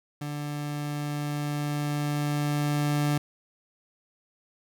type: tone with level ramp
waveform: 30% pulse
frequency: 146.83 Hz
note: D3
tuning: in tune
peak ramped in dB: -29 to -20 dBFS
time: 0.21-3.18 s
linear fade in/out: 5 ms
effects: none